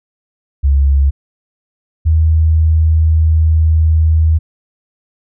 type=tone pair in turn; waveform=sine; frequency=69.3 / 79.59 Hz; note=C#2 / D#2; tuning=0 / +40 cents; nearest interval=major second; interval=240 cents; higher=second; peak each=-7 dBFS; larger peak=neither; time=0.63-1.11 / 2.05-4.39 s; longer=second; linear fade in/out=20 ms; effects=none